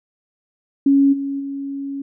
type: tone with level steps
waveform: sine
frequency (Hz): 277.2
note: C#4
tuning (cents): 0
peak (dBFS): -10 / -21 / -24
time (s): 0.86-2.02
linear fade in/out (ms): 5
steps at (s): 1.12 / 1.39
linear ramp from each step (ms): 20
effects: none